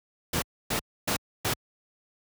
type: noise bursts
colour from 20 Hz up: pink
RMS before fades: -27 dBFS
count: 4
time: 0.33-1.538 s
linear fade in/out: 5 ms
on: 92 ms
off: 280 ms
effects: high-pass 60 Hz 12 dB/octave